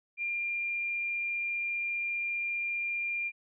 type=tone; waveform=sine; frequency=2395 Hz; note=D7; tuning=33 cents sharp; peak=-30 dBFS; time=0.17-3.32 s; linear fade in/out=50 ms; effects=none